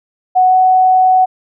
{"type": "tone with pitch glide", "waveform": "sine", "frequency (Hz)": [740, 745.1], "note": ["F#5", "F#5"], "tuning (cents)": [0, 12], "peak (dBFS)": -6, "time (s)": [0.35, 1.26], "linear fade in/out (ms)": 20, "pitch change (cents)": 12, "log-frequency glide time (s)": [0.47, 0.54], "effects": []}